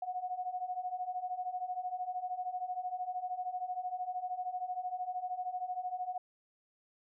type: beating tone pair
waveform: sine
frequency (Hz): 722 / 735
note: F#5 / F#5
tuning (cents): -43 / -12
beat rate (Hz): 13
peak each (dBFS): -40 / -37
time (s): 0.02-6.18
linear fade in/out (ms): 5
effects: none